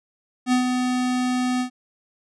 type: tone with ADSR envelope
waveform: square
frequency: 251.1 Hz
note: B3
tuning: 29 cents sharp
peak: -16 dBFS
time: 0.46-1.7 s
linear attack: 62 ms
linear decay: 110 ms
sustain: -5 dB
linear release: 95 ms
effects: resampled to 22050 Hz